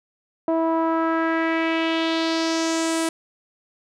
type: tone with low-pass filter sweep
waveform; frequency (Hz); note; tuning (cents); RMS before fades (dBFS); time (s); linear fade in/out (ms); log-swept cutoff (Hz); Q
sawtooth; 326.3; E4; -18; -22; 0.48-3.09; 2; 760 to 9700; 2.5
effects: none